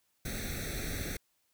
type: noise with comb filter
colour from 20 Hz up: pink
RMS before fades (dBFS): -37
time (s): 0.25-1.17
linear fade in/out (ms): 5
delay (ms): 0.5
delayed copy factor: +1
effects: white hiss -75 dBFS RMS until 1.53 s